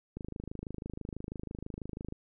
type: click train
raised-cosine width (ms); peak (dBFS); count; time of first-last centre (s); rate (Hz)
3; -26; 52; 0.17-2.124; 26.1
effects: none